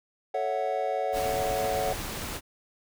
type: chord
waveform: triangle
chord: F# minor seventh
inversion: first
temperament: equal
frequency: 440 / 554.4 / 659.3 / 740 Hz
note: A4 / C#5 / E5 / F#5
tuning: 0 / 0 / 0 / 0 cents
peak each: -32 / -29 / -32 / -28 dBFS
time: 0.34-1.93 s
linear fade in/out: 5 ms
type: noise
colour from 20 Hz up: pink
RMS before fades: -35 dBFS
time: 1.12-2.41 s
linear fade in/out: 50 ms
effects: none